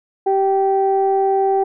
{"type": "tone pair together", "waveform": "sine", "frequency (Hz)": [388.4, 777.7], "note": ["G4", "G5"], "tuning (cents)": [-16, -14], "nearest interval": "octave", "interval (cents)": 1202, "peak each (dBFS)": [-15, -16], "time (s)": [0.26, 1.64], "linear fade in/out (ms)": 10, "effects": ["tanh soft clip ceiling -6 dBFS"]}